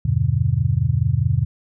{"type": "chord", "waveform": "sine", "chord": "E minor seventh", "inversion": "none", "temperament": "just", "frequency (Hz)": [82.41, 98.89, 123.61, 148.33], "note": ["E2", "G2", "B2", "D3"], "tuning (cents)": [0, 16, 2, 18], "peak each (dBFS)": [-24, -21, -19, -23], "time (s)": [0.05, 1.45], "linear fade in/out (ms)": 5, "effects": []}